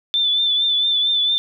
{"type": "tone with vibrato", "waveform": "sine", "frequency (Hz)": 3520, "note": "A7", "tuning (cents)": 0, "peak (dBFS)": -15, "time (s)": [0.14, 1.38], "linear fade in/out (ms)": 0, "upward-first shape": "triangle", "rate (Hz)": 4.4, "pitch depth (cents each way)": 48, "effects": []}